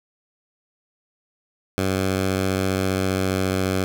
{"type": "tone with pitch glide", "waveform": "10% pulse", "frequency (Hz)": [95, 94.29], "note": ["F#2", "F#2"], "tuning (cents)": [46, 33], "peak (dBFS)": -12, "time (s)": [1.78, 3.84], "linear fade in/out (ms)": 0, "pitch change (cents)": -13, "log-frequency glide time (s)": [2.73, 3.63], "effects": []}